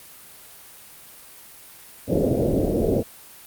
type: low-pass noise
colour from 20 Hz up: white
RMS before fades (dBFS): -21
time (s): 2.07-3.04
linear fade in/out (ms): 50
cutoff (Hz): 590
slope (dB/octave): 48
effects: white hiss -45 dBFS RMS until 3.46 s + Opus 32 kbps

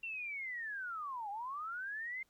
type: linear two-way sweep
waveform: sine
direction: down then up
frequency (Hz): 2741 to 784 to 2115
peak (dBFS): -39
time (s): 0.03-2.23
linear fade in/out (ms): 5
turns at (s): 1.3
effects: pink hiss -75 dBFS RMS until 2.29 s

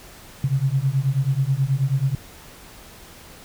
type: beating tone pair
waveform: sine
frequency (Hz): 130.81 / 140.11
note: C3 / C#3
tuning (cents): 0 / +19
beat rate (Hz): 9.3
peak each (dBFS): -21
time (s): 0.44-2.15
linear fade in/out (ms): 2
effects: pink hiss -44 dBFS RMS until 3.44 s

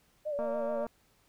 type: tone with vibrato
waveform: sine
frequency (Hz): 589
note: D5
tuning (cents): +5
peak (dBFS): -31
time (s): 0.25-0.86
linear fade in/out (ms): 20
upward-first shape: sine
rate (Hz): 7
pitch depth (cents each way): 69
type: click train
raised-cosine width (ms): 1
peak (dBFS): -27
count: 111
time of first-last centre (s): 0.39-0.866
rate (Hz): 231
effects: pink hiss -68 dBFS RMS until 1.28 s

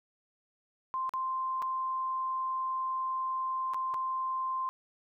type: tone with dropouts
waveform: sine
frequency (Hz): 1045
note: C6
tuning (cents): -2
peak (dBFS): -30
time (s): 0.94-4.69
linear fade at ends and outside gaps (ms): 0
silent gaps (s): 1.093-1.137 / 1.62-1.624 / 3.736-3.744 / 3.939-3.943
effects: none

